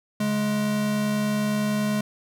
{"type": "tone pair together", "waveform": "square", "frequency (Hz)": [139.63, 210], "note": ["C#3", "G#3"], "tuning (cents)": [13, 19], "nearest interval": "perfect fifth", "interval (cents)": 706, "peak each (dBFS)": [-33, -23], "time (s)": [0.2, 2.01], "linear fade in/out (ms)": 5, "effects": []}